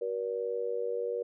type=tone with amplitude modulation; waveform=sine; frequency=477.1 Hz; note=A#4; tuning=40 cents sharp; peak=-26 dBFS; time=0.01-1.23 s; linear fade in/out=10 ms; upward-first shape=sine; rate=101 Hz; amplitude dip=90%; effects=none